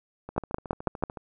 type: two click trains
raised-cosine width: 1 ms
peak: -24 / -10 dBFS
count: 13 / 5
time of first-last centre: 0.29-1.172 / 0.38-1.037 s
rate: 13.6 / 6.09 Hz
effects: none